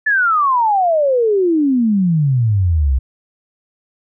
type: exponential sweep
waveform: sine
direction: down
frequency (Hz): 1760 to 61.74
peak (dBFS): -11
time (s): 0.06-2.99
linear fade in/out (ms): 10
effects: none